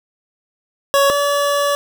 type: tone pair in turn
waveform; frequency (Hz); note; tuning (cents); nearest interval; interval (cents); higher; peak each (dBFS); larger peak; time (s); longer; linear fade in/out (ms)
25% pulse; 558 / 572; C#5 / D5; +11 / -46; unison; 43; second; -7 / -11; first; 0.94-1.1 / 1.1-1.75; second; 0
effects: 8-bit